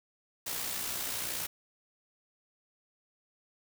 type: noise with amplitude modulation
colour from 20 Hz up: white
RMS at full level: -34 dBFS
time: 0.46-1.47 s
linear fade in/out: 10 ms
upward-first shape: sine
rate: 60.7 Hz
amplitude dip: 40%
effects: none